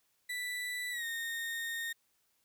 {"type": "tone with pitch glide", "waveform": "35% pulse", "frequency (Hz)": [1975.5, 1843.2], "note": ["B6", "A#6"], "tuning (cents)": [0, -20], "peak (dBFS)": -34, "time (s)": [0.29, 1.93], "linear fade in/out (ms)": 10, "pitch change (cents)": -120, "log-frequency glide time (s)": [0.91, 1.05], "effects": ["white hiss -75 dBFS RMS until 2.44 s"]}